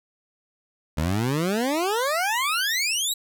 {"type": "exponential sweep", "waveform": "20% pulse", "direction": "up", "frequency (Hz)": [73.1, 4000], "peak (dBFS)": -17, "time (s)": [0.97, 3.14], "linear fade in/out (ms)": 10, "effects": []}